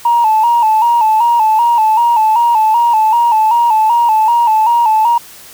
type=tone with vibrato; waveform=sine; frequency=907 Hz; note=A#5; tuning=48 cents flat; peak=-6 dBFS; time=0.05-5.18 s; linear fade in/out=5 ms; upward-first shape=square; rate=2.6 Hz; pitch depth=70 cents each way; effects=tanh soft clip ceiling -3 dBFS + white hiss -36 dBFS RMS until 5.53 s